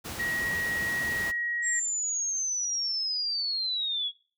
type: noise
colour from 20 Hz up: pink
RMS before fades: -37 dBFS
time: 0.04-1.32 s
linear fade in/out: 20 ms
type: tone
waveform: sine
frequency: 1900 Hz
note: A#6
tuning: 33 cents sharp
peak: -28 dBFS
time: 0.19-1.8 s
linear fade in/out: 10 ms
type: linear sweep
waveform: sine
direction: down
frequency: 7600 to 3300 Hz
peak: -27 dBFS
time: 1.62-4.12 s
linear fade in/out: 50 ms
effects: noise-tail reverb RT60 0.4 s tail -22 dB re dry + high-pass 60 Hz 12 dB/octave